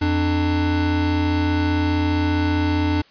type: tone pair together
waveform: square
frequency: 87.31 / 297.1 Hz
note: F2 / D4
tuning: 0 / +20 cents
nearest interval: octave + major sixth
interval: 2120 cents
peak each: -21 dBFS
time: 0.01-3.02 s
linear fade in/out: 10 ms
effects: white hiss -52 dBFS RMS until 3.1 s + resampled to 11025 Hz